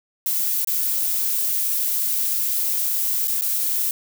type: noise with dropouts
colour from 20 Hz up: violet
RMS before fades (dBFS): -22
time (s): 0.26-3.91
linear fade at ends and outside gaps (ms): 1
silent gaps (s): 0.647-0.673 / 3.274-3.28 / 3.411-3.42
effects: none